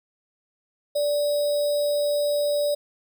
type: tone with sample-and-hold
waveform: sine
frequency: 584 Hz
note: D5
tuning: 10 cents flat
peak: -20 dBFS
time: 0.95-2.75 s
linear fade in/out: 10 ms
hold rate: 4410 Hz
effects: none